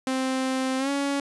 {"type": "tone with pitch glide", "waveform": "sawtooth", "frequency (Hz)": [261.6, 280.4], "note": ["C4", "C#4"], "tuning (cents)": [0, 20], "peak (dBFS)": -20, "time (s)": [0.07, 1.2], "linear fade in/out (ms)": 2, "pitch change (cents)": 120, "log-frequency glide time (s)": [0.78, 0.9], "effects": ["resampled to 24000 Hz"]}